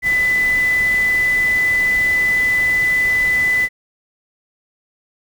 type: tone in noise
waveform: sine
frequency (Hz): 2000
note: B6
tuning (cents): +21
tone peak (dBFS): -13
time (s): 0.02-3.69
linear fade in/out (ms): 50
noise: pink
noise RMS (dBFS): -31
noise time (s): 0.02-3.69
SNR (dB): +15
effects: none